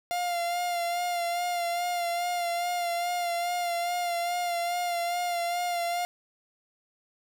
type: tone with vibrato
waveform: 45% pulse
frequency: 698.5 Hz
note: F5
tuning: in tune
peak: -27 dBFS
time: 0.11-6.05 s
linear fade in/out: 0 ms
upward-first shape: sine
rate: 2.4 Hz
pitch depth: 30 cents each way
effects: none